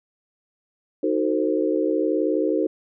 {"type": "chord", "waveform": "sine", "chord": "D# diminished seventh", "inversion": "none", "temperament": "equal with one note detuned", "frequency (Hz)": [311.1, 370, 450.8, 523.3], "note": ["D#4", "F#4", "A4", "C5"], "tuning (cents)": [0, 0, 42, 0], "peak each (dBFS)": [-23, -25, -25, -26], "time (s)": [1.03, 2.67], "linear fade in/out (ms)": 5, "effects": []}